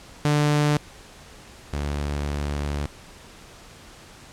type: tone pair in turn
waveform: sawtooth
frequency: 148.1 / 72.44 Hz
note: D3 / D2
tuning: +15 / -23 cents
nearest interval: octave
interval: 1238 cents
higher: first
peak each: -14 / -21 dBFS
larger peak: first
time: 0.25-0.77 / 1.73-2.86 s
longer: second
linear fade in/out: 0 ms
effects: pink hiss -46 dBFS RMS until 4.32 s + low-pass 9000 Hz 12 dB/octave